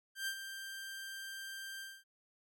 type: tone with ADSR envelope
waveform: sawtooth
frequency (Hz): 1578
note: G6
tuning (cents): +11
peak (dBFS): -31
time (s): 0.15-2.04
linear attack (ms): 120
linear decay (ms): 76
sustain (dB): -9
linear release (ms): 230
effects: none